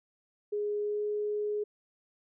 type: tone with pitch glide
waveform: sine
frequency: 415.3 to 418.2 Hz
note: G#4 to G#4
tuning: 0 to +12 cents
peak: -29 dBFS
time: 0.52-1.64 s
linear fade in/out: 10 ms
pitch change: +12 cents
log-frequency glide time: 0.81-1.02 s
effects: none